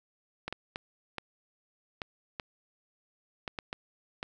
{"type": "clicks", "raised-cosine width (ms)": 0.3, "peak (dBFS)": -19, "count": 10, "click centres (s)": [0.48, 0.526, 0.759, 1.183, 2.018, 2.398, 3.478, 3.588, 3.729, 4.229], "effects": []}